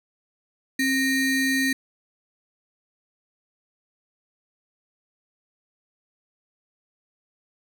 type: ring-modulated tone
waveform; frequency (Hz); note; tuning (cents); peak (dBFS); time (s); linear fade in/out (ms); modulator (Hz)
square; 1062; C6; +25; -18; 0.79-1.73; 5; 795
effects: none